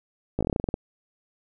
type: slowing click train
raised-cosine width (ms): 2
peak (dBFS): -12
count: 12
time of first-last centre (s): 0.39-0.741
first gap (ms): 17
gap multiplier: 1.12
effects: none